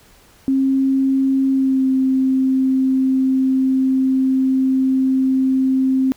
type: tone with pitch glide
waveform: sine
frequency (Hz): 268 to 263.1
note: C4 to C4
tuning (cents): +42 to +10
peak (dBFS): -13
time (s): 0.48-6.12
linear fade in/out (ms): 0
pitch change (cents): -32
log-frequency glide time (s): 1.51-1.87
effects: pink hiss -50 dBFS RMS until 6.16 s